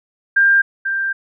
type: tone pair in turn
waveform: sine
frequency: 1595 / 1581.2 Hz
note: G6 / G6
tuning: +30 / +15 cents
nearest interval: unison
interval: 15 cents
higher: first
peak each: -9 / -17 dBFS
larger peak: first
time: 0.36-0.62 / 0.85-1.13 s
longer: second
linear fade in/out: 10 ms
effects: none